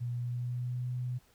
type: tone with pitch glide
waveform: sine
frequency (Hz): 121 to 124.62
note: B2 to B2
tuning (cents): -35 to +16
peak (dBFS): -32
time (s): 0-1.19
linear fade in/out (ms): 20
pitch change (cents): +51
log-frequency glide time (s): 0.12-0.88
effects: pink hiss -66 dBFS RMS until 1.34 s